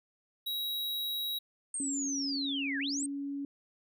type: tone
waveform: square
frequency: 3850 Hz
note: B7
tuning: 45 cents flat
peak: -33 dBFS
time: 0.46-1.39 s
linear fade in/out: 10 ms
type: linear two-way sweep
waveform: sine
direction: down then up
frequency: 8690 to 1579 to 8690 Hz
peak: -33 dBFS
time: 1.74-3.06 s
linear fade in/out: 2 ms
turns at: 2.79 s
type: tone with pitch glide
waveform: sine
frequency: 277.2 to 280.9 Hz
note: C#4 to C#4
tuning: 0 to +23 cents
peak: -34 dBFS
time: 1.8-3.45 s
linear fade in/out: 2 ms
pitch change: +23 cents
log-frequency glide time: 2.76-2.95 s
effects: none